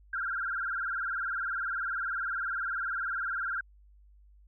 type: tone with vibrato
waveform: sine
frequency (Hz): 1480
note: F#6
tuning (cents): 0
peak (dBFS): -30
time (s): 0.13-3.61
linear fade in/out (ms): 5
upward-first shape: sine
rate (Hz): 20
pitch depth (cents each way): 160
effects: added 50 Hz sine -55 dBFS peak until 4.47 s